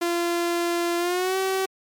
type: tone with pitch glide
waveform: sawtooth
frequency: 343.9 to 381.6 Hz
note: F4 to G4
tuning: -27 to -47 cents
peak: -18 dBFS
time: 0.01-1.66 s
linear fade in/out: 10 ms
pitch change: +180 cents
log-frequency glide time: 0.98-1.37 s
effects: MP3 96 kbps